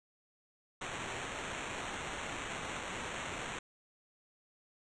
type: noise with sample-and-hold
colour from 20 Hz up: violet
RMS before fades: -41 dBFS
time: 0.81-3.59 s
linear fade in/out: 5 ms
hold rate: 4900 Hz
effects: resampled to 22050 Hz